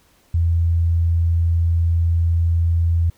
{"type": "tone", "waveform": "sine", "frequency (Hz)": 84, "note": "E2", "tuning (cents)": 33, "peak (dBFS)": -14, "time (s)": [0.34, 3.1], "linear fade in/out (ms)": 5, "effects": ["pink hiss -57 dBFS RMS until 3.17 s"]}